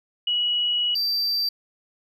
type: tone pair in turn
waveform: sine / triangle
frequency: 2921 / 4677 Hz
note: F#7 / D8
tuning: -23 / -8 cents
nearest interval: minor sixth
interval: 815 cents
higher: second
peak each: -20 dBFS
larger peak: neither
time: 0.27-0.95 / 0.95-1.49 s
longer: first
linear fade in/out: 5 ms
effects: none